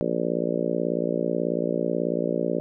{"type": "harmonic tone", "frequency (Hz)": 58.27, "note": "A#1", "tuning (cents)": 0, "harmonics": [3, 4, 5, 6, 7, 8, 9, 10], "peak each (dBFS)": [-31, -31, -31, -31, -31, -31, -31, -31], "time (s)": [0.01, 2.6], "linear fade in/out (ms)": 0, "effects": []}